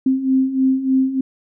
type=beating tone pair; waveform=sine; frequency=261.1 / 264.4 Hz; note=C4 / C4; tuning=-3 / +18 cents; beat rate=3.3 Hz; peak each=-20 / -15 dBFS; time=0.06-1.21 s; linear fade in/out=5 ms; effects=none